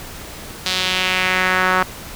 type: tone with band-pass filter sweep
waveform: sawtooth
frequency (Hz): 185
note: F#3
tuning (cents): 0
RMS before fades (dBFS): -18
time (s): 0.66-1.83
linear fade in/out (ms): 0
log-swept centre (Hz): 4100 to 1300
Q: 2
effects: pink hiss -34 dBFS RMS until 2.15 s